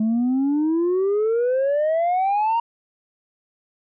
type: exponential sweep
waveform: sine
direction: up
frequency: 214.4 to 942 Hz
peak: -15 dBFS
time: 0-2.6 s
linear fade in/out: 5 ms
effects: tanh soft clip ceiling -16 dBFS